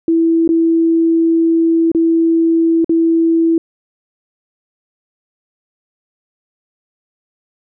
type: tone with dropouts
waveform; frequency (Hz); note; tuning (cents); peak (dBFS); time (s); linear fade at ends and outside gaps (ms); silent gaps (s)
sine; 329.6; E4; 0; -9; 0.08-3.58; 2; 0.477-0.49 / 1.917-1.948 / 2.845-2.894
effects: none